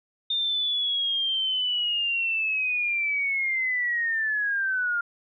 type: linear sweep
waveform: sine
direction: down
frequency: 3633 to 1396.9 Hz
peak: -23 dBFS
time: 0.3-5.01 s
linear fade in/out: 5 ms
effects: none